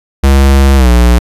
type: tone with pitch glide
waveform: square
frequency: 68.2 to 60.06 Hz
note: C#2 to B1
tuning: -28 to -48 cents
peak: -4 dBFS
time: 0.23-1.19 s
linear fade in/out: 10 ms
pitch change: -220 cents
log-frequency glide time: 0.76-0.9 s
effects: resampled to 32000 Hz